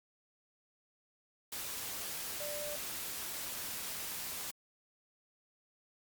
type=tone in noise; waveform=sine; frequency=590 Hz; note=D5; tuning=8 cents sharp; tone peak=-41 dBFS; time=2.4-2.76 s; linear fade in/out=5 ms; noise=white; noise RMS=-41 dBFS; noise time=1.52-4.51 s; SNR=-3 dB; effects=Opus 48 kbps